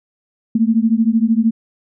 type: beating tone pair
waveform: sine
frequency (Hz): 220 / 233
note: A3 / A#3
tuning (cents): 0 / -1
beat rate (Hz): 13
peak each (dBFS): -14 / -15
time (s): 0.55-1.51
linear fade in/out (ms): 5
effects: none